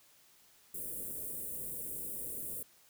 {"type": "band-stop noise", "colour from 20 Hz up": "white", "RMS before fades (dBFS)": -41, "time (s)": [0.74, 2.63], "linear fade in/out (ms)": 5, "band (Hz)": [570, 8500], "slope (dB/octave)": 48, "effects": ["white hiss -64 dBFS RMS until 2.89 s"]}